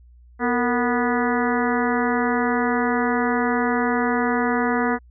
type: harmonic tone with a mistuned harmonic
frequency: 245.1 Hz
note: B3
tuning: 13 cents flat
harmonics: 1 / 2 / 3 / 4 / 5 / 6 / 7 / 8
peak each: -22 / -25 / -27 / -28 / -29 / -30 / -30 / -31 dBFS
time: 0.39-4.99 s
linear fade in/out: 50 ms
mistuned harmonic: 2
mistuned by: -94 cents
effects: added 60 Hz sine -46 dBFS peak until 5.1 s